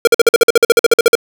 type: tone bursts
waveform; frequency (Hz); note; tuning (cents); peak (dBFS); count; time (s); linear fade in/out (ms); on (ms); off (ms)
square; 466.2; A#4; 0; -4; 16; 0.05-1.153; 2; 23; 49
effects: none